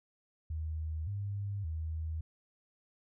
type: tone with pitch steps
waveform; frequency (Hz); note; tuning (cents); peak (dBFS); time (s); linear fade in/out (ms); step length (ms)
sine; 78.8 / 100.7 / 79.7; D#2 / G2 / D#2; +23 / +47 / +42; -34; 0.5-2.21; 5; 570
effects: none